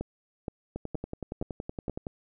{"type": "two click trains", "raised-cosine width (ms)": 2, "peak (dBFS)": [-19, -21], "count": [5, 15], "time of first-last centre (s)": [[0.01, 1.897], [0.76, 2.068]], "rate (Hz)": [2.12, 10.7], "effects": []}